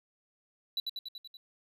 triangle tone with echo, 3951 Hz, B7, in tune, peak -28 dBFS, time 0.77-0.8 s, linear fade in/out 2 ms, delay 95 ms, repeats 6, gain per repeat -3 dB, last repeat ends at 1.37 s, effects none

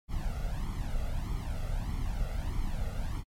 brown noise with flanger, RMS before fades -32 dBFS, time 0.08-3.24 s, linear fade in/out 50 ms, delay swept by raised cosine 0.91 to 1.51 ms, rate 1.6 Hz, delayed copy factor +0.8, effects MP3 64 kbps

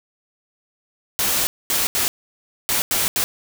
white noise bursts at uneven times, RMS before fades -20 dBFS, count 6, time 1.19-1.47 / 1.7-1.87 / 1.95-2.08 / 2.69-2.82 / 2.91-3.08 / 3.16-3.24 s, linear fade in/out 0 ms, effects none

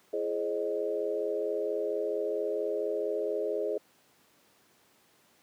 sine tone cluster, 336.1 / 420.5 / 535 / 615 Hz, E4 / G#4 / C5 / D#5, +34 / +22 / +38 / -20 cents, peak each -38 / -31 / -35 / -35 dBFS, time 0.13-3.78 s, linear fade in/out 5 ms, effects pink hiss -64 dBFS RMS until 5.42 s + high-pass 200 Hz 12 dB/octave

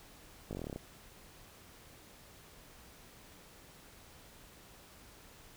slowing click train, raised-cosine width 2 ms, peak -27 dBFS, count 11, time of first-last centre 0.51-0.76 s, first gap 19 ms, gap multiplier 1.06, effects pink hiss -57 dBFS RMS until 5.56 s

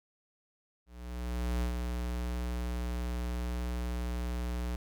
square tone with ADSR envelope, 60.4 Hz, B1, 38 cents flat, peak -29 dBFS, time 0.86-4.76 s, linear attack 760 ms, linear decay 100 ms, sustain -4 dB, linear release 3 ms, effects none

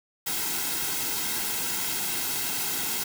white noise with comb filter, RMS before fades -29 dBFS, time 0.26-3.04 s, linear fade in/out 10 ms, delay 1.7 ms, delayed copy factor -0.65, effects none

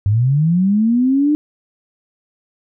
sine linear sweep, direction up, 96.4 to 303.7 Hz, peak -11 dBFS, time 0.06-1.35 s, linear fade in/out 0 ms, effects none

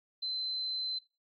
sine tone, 4068 Hz, C8, 50 cents flat, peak -33 dBFS, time 0.22-0.99 s, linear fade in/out 10 ms, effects noise-tail reverb RT60 0.3 s tail -21 dB re dry + AAC 48 kbps

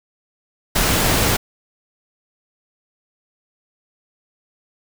pink noise, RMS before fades -17 dBFS, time 0.75-1.37 s, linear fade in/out 10 ms, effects none

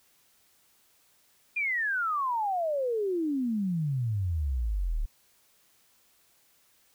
sine exponential sweep, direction down, 2458 to 34.49 Hz, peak -26 dBFS, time 1.56-5.06 s, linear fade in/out 10 ms, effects white hiss -65 dBFS RMS until 6.94 s

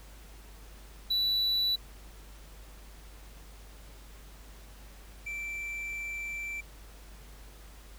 triangle tone pair in turn, 3951 / 2340 Hz, B7 / D7, 0 / -7 cents, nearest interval major sixth, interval 907 cents, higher first, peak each -24 / -33 dBFS, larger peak first, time 1.1-1.76 / 5.26-6.61 s, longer second, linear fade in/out 10 ms, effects added 50 Hz sine -48 dBFS peak until 7.98 s + pink hiss -55 dBFS RMS until 7.98 s

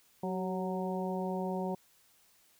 harmonic tone with a mistuned harmonic, 185 Hz, F#3, in tune, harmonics 1 / 2 / 3 / 4 / 5, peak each -35 / -38 / -40 / -41 / -42 dBFS, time 0.23-1.75 s, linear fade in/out 5 ms, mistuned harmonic 2, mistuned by +39 cents, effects white hiss -66 dBFS RMS until 2.59 s

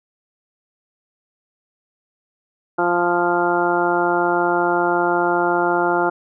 harmonic tone, 174.61 Hz, F3, in tune, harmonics 1 / 2 / 3 / 4 / 5 / 6 / 7 / 8, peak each -32 / -20 / -26 / -22 / -22 / -29 / -29 / -23 dBFS, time 2.78-6.1 s, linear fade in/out 10 ms, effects none

